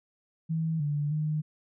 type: tone with pitch steps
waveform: sine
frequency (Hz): 161.4 / 146.6 / 153.2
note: E3 / D3 / D#3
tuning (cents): -36 / -3 / -27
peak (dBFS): -26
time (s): 0.49-1.42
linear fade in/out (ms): 20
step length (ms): 310
effects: none